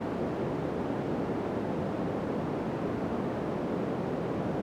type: band-pass noise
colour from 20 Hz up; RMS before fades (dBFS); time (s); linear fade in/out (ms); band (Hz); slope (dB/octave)
white; -32; 0-4.62; 20; 140 to 420; 12
effects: none